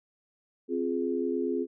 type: chord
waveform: sine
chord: F minor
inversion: second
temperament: just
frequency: 261.9 / 349.2 / 419.1 Hz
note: C4 / F4 / Ab4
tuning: +2 / 0 / +16 cents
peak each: -31 dBFS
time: 0.68-1.67 s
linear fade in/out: 50 ms
effects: none